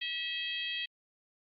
harmonic tone, 647 Hz, E5, 32 cents flat, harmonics 3 / 4 / 5 / 6 / 7, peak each -41 / -39 / -36 / -46 / -50 dBFS, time 0.01-0.86 s, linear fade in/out 10 ms, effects Opus 48 kbps

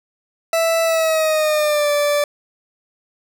40% pulse tone with pitch glide, 659.3 to 584 Hz, E5 to D5, 0 to -10 cents, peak -14 dBFS, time 0.53-2.24 s, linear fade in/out 2 ms, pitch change -210 cents, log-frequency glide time 0.84-1.91 s, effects none

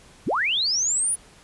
sine linear sweep, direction up, 53.3 to 9956 Hz, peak -20 dBFS, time 0.26-1.16 s, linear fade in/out 20 ms, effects pink hiss -51 dBFS RMS until 1.43 s + resampled to 24000 Hz

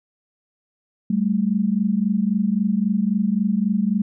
sine tone pair together, 193.86 / 217.6 Hz, G3 / A3, -19 / -19 cents, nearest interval major second, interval 200 cents, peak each -20 dBFS, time 1.1-4.02 s, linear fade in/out 5 ms, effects none

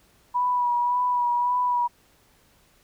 sine tone with vibrato, 977 Hz, B5, 19 cents flat, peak -20 dBFS, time 0.34-1.88 s, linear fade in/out 20 ms, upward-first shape sine, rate 1.8 Hz, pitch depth 26 cents each way, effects pink hiss -60 dBFS RMS until 2.83 s

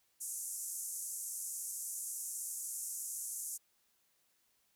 white band-pass noise, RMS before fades -42 dBFS, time 0.2-3.58 s, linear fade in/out 20 ms, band 6300 to 12000 Hz, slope 48 dB/octave, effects white hiss -75 dBFS RMS until 4.75 s

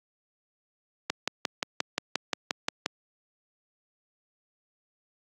click train, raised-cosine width 0.2 ms, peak -8 dBFS, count 11, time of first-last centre 1.1-2.861 s, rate 5.68 Hz, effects high-pass 200 Hz 12 dB/octave + Opus 48 kbps

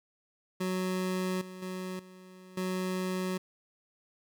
25% pulse tone with level steps, 185 Hz, F#3, in tune, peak -26 / -39 / -32 / -46 / -27 dBFS, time 0.6-3.38 s, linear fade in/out 10 ms, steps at 1.41 / 1.62 / 1.99 / 2.57 s, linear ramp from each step 5 ms, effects none

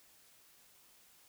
silence, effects white hiss -64 dBFS RMS until 1.28 s

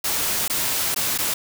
white noise with dropouts, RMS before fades -23 dBFS, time 0.04-1.34 s, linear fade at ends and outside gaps 5 ms, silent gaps 0.48-0.498 / 0.946-0.961 / 1.178-1.186 s, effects none

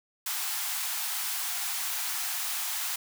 white high-pass noise, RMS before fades -32 dBFS, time 0.26-2.96 s, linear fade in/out 5 ms, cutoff 700 Hz, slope 96 dB/octave, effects none

